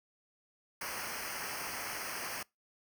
pink noise with comb filter, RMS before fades -40 dBFS, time 0.81-2.43 s, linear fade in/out 5 ms, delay 0.27 ms, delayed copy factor -0.95, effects noise-tail reverb RT60 0.2 s tail -24 dB re dry

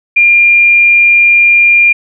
sine tone, 2400 Hz, D7, 37 cents sharp, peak -3 dBFS, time 0.16-1.93 s, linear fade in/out 10 ms, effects none

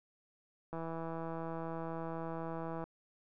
click train, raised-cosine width 1 ms, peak -28 dBFS, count 347, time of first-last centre 0.73-2.84 s, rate 164 Hz, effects none

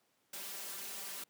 white noise with comb filter, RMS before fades -44 dBFS, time 0.33-1.24 s, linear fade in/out 5 ms, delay 5.1 ms, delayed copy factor +1, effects pink hiss -75 dBFS RMS until 1.29 s + high-pass 200 Hz 12 dB/octave

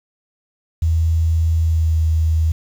sine tone with pitch glide, 81.5 to 79.96 Hz, E2 to D#2, -19 to +48 cents, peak -13 dBFS, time 0.82-2.52 s, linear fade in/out 5 ms, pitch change -33 cents, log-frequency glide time 1.6-2.01 s, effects 7-bit

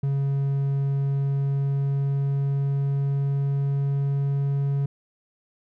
triangle tone with pitch glide, 138.6 to 139.73 Hz, C#3 to C#3, 0 to +14 cents, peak -19 dBFS, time 0.03-4.86 s, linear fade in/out 5 ms, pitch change +14 cents, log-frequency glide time 0.93-4.52 s, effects none

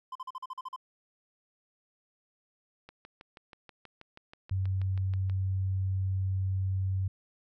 triangle tone bursts, 1031 Hz, C6, 26 cents flat, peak -34 dBFS, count 9, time 0.12-0.762 s, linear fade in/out 5 ms, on 34 ms, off 42 ms
click train, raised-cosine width 0.3 ms, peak -32 dBFS, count 16, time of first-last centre 2.89-5.298 s, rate 6.23 Hz
sine tone, 95.1 Hz, F#2, 48 cents sharp, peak -27 dBFS, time 4.51-7.08 s, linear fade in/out 5 ms
effects none

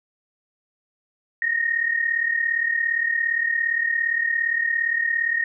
sine tone pair together, 1830 / 1867.4 Hz, A#6 / A#6, -32 / +3 cents, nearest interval unison, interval 35 cents, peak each -25 / -21 dBFS, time 1.42-5.44 s, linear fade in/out 2 ms, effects none

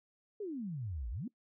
sine exponential two-way sweep, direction down then up, 440 to 51.91 to 280.2 Hz, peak -37 dBFS, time 0.4-1.28 s, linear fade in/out 5 ms, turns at 1.1 s, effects noise-tail reverb RT60 0.1 s tail -20 dB re dry

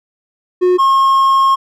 triangle tone pair in turn, 362.5 / 1078.8 Hz, F#4 / C#6, -35 / -47 cents, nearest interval octave + perfect fifth, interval 1888 cents, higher second, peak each -6 dBFS, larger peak neither, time 0.61-0.78 / 0.78-1.56 s, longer second, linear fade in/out 20 ms, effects none

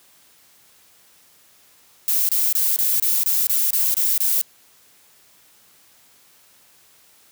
violet noise bursts, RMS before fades -19 dBFS, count 10, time 2.08-4.414 s, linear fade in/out 0 ms, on 210 ms, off 26 ms, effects white hiss -54 dBFS RMS until 7.31 s + high-pass 60 Hz 12 dB/octave

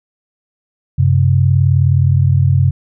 sine tone pair together, 94.9 / 134.21 Hz, F#2 / C3, +44 / +44 cents, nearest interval tritone, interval 600 cents, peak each -11 dBFS, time 0.98-2.71 s, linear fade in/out 10 ms, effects none

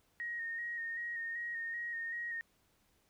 sine tone with vibrato, 1864.7 Hz, A#6, in tune, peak -37 dBFS, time 0.2-2.41 s, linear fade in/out 0 ms, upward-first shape square, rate 2.6 Hz, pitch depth 22 cents each way, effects pink hiss -73 dBFS RMS until 3.09 s

